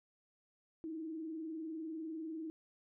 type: tone with vibrato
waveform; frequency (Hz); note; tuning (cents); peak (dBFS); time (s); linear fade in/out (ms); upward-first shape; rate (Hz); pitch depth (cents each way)
sine; 319.4; D#4; +45; -40; 0.84-2.5; 0; triangle; 20; 94
effects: none